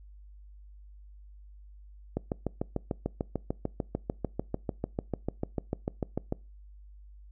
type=click train; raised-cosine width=2 ms; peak=-16 dBFS; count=29; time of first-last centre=2.17-6.324 s; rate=6.74 Hz; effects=noise-tail reverb RT60 0.3 s tail -24 dB re dry + added 50 Hz sine -48 dBFS peak until 7.31 s